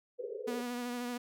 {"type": "band-pass noise", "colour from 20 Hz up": "white", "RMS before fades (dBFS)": -40, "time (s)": [0.18, 0.62], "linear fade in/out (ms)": 20, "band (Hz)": [420, 500], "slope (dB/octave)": 96}
{"type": "tone with vibrato", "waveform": "sawtooth", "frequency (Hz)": 243.7, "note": "B3", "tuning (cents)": -23, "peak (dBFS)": -32, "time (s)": [0.47, 1.18], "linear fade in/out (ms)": 10, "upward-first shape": "sine", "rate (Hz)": 13, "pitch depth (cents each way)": 25}
{"effects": []}